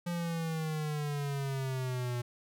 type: exponential sweep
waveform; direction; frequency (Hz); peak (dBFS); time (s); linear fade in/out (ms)
square; down; 174.7 to 120.6; -33; 0.06-2.22; 10
effects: none